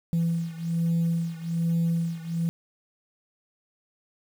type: beating tone pair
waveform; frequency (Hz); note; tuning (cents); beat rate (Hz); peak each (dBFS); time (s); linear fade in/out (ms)
sine; 166.9 / 168.1; E3 / E3; +22 / +34; 1.2; -24 / -26; 0.13-2.49; 0
effects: tanh soft clip ceiling -19 dBFS + 8-bit